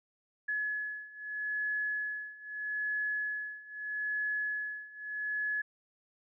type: beating tone pair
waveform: sine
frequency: 1700 / 1700.79 Hz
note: G#6 / G#6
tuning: +40 / +41 cents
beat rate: 0.79 Hz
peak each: -37 / -35 dBFS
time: 0.48-5.62 s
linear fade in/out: 10 ms
effects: none